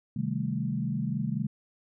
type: chord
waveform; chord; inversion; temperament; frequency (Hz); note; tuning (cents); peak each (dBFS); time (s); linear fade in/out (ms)
sine; A half-diminished seventh; first; equal; 130.81 / 155.56 / 196 / 220; C3 / Eb3 / G3 / A3; 0 / 0 / 0 / 0; -33; 0.16-1.47; 5
effects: none